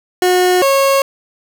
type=tone pair in turn; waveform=30% pulse; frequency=363.2 / 547.3 Hz; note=F#4 / C#5; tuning=-32 / -22 cents; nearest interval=perfect fifth; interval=710 cents; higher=second; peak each=-7 dBFS; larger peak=neither; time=0.22-0.62 / 0.62-1.02 s; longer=neither; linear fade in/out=2 ms; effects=none